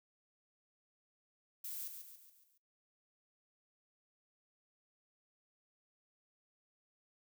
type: noise with echo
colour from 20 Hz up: violet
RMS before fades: -44 dBFS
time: 1.64-1.88 s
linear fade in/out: 5 ms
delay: 140 ms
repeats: 5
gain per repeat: -6 dB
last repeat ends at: 2.58 s
effects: noise-tail reverb RT60 0.3 s tail -24 dB re dry